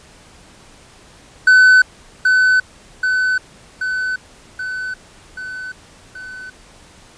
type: tone with echo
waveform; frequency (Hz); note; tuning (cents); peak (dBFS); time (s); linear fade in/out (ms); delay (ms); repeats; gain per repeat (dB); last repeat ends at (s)
triangle; 1510; F#6; +35; -4; 1.47-1.82; 5; 780; 6; -4; 6.5
effects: pink hiss -45 dBFS RMS until 7.17 s + resampled to 22050 Hz